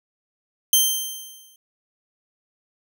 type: tone with exponential decay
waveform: 10% pulse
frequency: 3136 Hz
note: G7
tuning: in tune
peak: -4 dBFS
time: 0.73-1.56 s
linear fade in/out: 2 ms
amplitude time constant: 180 ms
effects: none